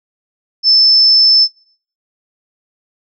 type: tone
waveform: sine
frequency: 5274 Hz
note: E8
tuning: in tune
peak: -6 dBFS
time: 0.63-1.48 s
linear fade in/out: 50 ms
effects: noise-tail reverb RT60 0.5 s tail -19 dB re dry